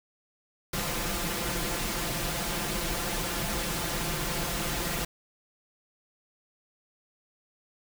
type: noise with comb filter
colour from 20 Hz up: pink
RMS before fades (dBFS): -31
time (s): 0.73-5.05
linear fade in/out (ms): 5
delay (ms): 5.8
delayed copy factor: +0.7
effects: none